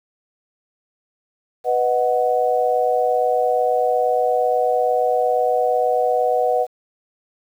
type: chord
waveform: sine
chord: B major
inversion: none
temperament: equal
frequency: 493.9 / 622.3 / 740 Hz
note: B4 / D#5 / F#5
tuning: 0 / 0 / 0 cents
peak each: -19 / -22 / -19 dBFS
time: 1.64-6.67 s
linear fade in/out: 50 ms
effects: 8-bit